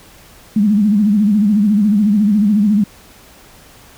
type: tone with vibrato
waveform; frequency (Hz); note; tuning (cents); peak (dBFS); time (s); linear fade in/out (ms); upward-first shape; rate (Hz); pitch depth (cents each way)
sine; 207.7; G#3; 0; -9; 0.56-2.84; 5; sine; 14; 97
effects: pink hiss -43 dBFS RMS until 3.97 s